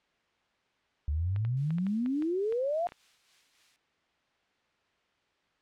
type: exponential sweep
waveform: sine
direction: up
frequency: 70 to 720 Hz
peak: -27 dBFS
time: 1.08-2.87 s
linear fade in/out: 0 ms
type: clicks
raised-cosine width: 0.3 ms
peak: -29 dBFS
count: 10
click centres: 1.362 / 1.45 / 1.706 / 1.784 / 1.867 / 2.061 / 2.223 / 2.524 / 2.889 / 2.921 s
type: noise with tremolo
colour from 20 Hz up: violet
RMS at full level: -45 dBFS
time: 1.57-3.76 s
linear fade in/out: 0 ms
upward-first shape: sine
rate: 3.5 Hz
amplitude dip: 45%
effects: white hiss -71 dBFS RMS until 5.61 s + low-pass 3000 Hz 12 dB/octave